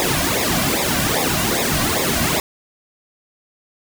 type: noise with flanger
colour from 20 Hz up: pink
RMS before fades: -19 dBFS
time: 0-2.4 s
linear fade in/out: 0 ms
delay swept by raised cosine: 0.66 to 2.36 ms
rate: 2.5 Hz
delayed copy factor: -1
effects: none